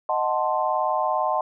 sine chord, D# diminished seventh, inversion none, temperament equal, 622.3 / 740 / 880 / 1046.5 Hz, D#5 / F#5 / A5 / C6, 0 / 0 / 0 / 0 cents, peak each -26 dBFS, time 0.09-1.41 s, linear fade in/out 2 ms, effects none

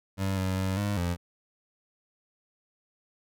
25% pulse tone with pitch steps, 96.5 / 94.1 / 94.8 / 102.3 / 87.3 Hz, G2 / F#2 / F#2 / G#2 / F2, -27 / +30 / +43 / -26 / 0 cents, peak -23 dBFS, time 0.17-1.17 s, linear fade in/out 50 ms, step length 200 ms, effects none

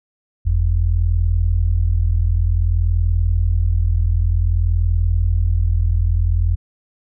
sine tone pair together, 45.66 / 86.2 Hz, F#1 / F2, -22 / -22 cents, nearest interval major seventh, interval 1100 cents, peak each -16 dBFS, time 0.45-6.56 s, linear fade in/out 20 ms, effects none

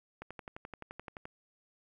click train, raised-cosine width 0.5 ms, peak -28 dBFS, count 13, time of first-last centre 0.22-1.254 s, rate 11.6 Hz, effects 11-bit

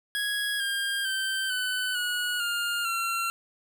25% pulse tone with pitch steps, 1661.2 / 1607.4 / 1555.3 / 1505 / 1456.2 / 1409.1 / 1363.4 Hz, G#6 / G6 / G6 / F#6 / F#6 / F6 / F6, 0 / +43 / -14 / +29 / -28 / +15 / -42 cents, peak -23 dBFS, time 0.15-3.3 s, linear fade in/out 0 ms, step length 450 ms, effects none

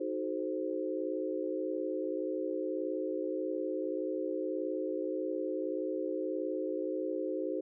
sine chord, D# diminished seventh, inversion none, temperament equal with one note detuned, 311.1 / 370 / 431.7 / 523.3 Hz, D#4 / F#4 / A4 / C5, 0 / 0 / -33 / 0 cents, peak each -37 / -37 / -40 / -37 dBFS, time 0-7.61 s, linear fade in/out 10 ms, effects none

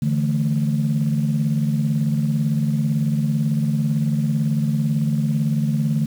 sine chord, D suspended second, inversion none, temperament equal, 146.83 / 164.81 / 220 Hz, D3 / E3 / A3, 0 / 0 / 0 cents, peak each -19 / -24 / -21 dBFS, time 0.02-6.06 s, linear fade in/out 5 ms, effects tanh soft clip ceiling -10 dBFS + 7-bit

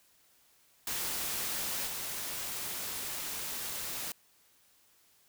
white noise with level steps, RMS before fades -35 / -38 dBFS, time 0.87-4.12 s, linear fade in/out 2 ms, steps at 1.87 s, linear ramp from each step 5 ms, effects white hiss -66 dBFS RMS until 5.28 s

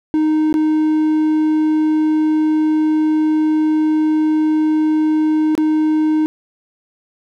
triangle tone with dropouts, 310 Hz, D#4, 6 cents flat, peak -10 dBFS, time 0.14-6.26 s, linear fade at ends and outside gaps 0 ms, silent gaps 0.527-0.541 / 5.552-5.578 s, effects none

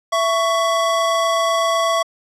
square tone pair together, 664.6 / 1117 Hz, E5 / C#6, +14 / +13 cents, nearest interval major sixth, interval 899 cents, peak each -19 dBFS, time 0.12-2.03 s, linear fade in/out 10 ms, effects low-pass 8000 Hz 12 dB/octave

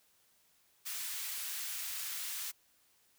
white high-pass noise, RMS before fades -40 dBFS, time 0.85-2.52 s, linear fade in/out 20 ms, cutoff 1500 Hz, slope 12 dB/octave, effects white hiss -70 dBFS RMS until 3.18 s

